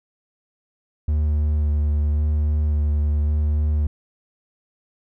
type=tone with vibrato; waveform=triangle; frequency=74.7 Hz; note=D2; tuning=30 cents sharp; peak=-15 dBFS; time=1.08-3.87 s; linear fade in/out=5 ms; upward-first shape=square; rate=0.91 Hz; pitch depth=13 cents each way; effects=none